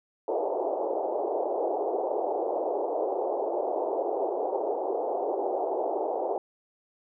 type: band-pass noise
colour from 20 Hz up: pink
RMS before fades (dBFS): -29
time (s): 0.28-6.38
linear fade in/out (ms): 2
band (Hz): 360 to 830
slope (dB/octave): 48
effects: none